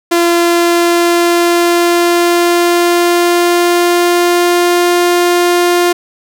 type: tone with pitch glide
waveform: sawtooth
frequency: 343 to 351.2 Hz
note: F4 to F4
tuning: -31 to +10 cents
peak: -4 dBFS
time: 0.11-5.93 s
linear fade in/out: 10 ms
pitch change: +41 cents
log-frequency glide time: 0.26-4.94 s
effects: none